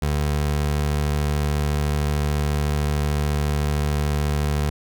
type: tone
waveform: 25% pulse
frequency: 73.7 Hz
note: D2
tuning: 7 cents sharp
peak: -16 dBFS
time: 0.02-4.7 s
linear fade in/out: 5 ms
effects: none